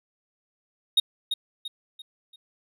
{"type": "tone with echo", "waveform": "triangle", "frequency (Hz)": 3729, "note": "A#7", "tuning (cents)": 0, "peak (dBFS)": -14, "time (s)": [0.97, 1], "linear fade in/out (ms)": 5, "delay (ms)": 340, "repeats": 4, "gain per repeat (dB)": -8, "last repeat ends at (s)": 2.36, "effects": []}